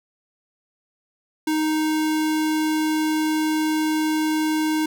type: tone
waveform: square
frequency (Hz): 311.1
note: D#4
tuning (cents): 0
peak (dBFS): -20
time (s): 1.47-4.86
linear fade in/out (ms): 5
effects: none